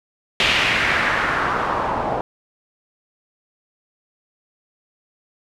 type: noise with low-pass filter sweep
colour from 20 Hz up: white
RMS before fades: -20 dBFS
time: 0.4-2.21 s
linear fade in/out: 0 ms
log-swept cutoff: 3000 to 750 Hz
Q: 2.3
effects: none